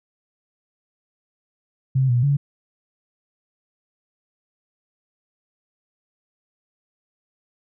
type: tone with pitch steps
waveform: sine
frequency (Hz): 132.1 / 121.6 / 141.7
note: C3 / B2 / C#3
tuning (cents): +17 / -26 / +38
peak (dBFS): -15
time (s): 1.95-2.37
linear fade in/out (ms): 10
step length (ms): 140
effects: none